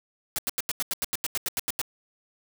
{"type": "noise bursts", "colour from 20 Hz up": "white", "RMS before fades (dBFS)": -28, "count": 14, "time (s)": [0.36, 1.815], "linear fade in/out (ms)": 0, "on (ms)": 25, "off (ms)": 85, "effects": []}